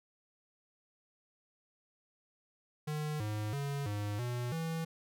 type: tone with pitch steps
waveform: square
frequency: 151.6 / 106.2 / 141 / 103.4 / 122 / 163.5 Hz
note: D#3 / G#2 / C#3 / G#2 / B2 / E3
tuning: -45 / +39 / +30 / -7 / -21 / -14 cents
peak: -35 dBFS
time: 2.87-4.85 s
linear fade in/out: 10 ms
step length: 330 ms
effects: none